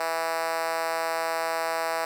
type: tone with high-pass filter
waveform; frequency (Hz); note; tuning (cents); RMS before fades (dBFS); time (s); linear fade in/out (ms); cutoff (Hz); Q
5% pulse; 164; E3; -9; -28; 0-2.05; 2; 640; 2.4
effects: none